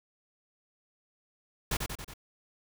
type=noise with echo; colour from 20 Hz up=pink; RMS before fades=-30 dBFS; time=1.71-1.77 s; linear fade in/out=5 ms; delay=92 ms; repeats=4; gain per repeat=-4 dB; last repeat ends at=2.138 s; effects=none